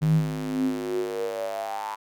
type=tone with high-pass filter sweep; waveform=square; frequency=51.91 Hz; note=G#1; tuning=in tune; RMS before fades=-27 dBFS; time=0.01-1.96 s; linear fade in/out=20 ms; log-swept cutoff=140 to 970 Hz; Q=9.6; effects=none